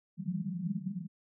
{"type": "band-pass noise", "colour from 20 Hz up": "white", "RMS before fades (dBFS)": -36, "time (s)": [0.17, 1.08], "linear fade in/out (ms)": 50, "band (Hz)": [160, 200], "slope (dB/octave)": 96, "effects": []}